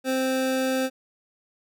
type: tone pair together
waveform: square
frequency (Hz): 261.6 / 522.7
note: C4 / C5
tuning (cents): 0 / -2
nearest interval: octave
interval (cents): 1198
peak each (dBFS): -26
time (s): 0.04-0.9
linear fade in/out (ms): 50
effects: none